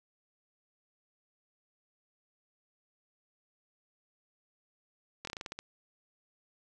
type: slowing click train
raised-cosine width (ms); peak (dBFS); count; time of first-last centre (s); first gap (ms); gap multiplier
0.2; -22; 9; 5.25-5.59; 23; 1.17
effects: none